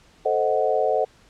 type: chord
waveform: sine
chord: A diminished seventh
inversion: none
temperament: equal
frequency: 440 / 523.3 / 622.3 / 740 Hz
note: A4 / C5 / Eb5 / Gb5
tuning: 0 / 0 / 0 / 0 cents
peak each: -24 dBFS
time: 0.25-1.05 s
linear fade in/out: 10 ms
effects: pink hiss -55 dBFS RMS until 1.29 s + low-pass 7000 Hz 12 dB/octave